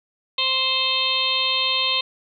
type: harmonic tone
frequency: 523.3 Hz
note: C5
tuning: in tune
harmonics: 1 / 2 / 4 / 5 / 6 / 7 / 8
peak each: -35 / -28 / -34 / -26 / -24 / -24 / -26 dBFS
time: 0.38-2.01 s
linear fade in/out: 5 ms
effects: none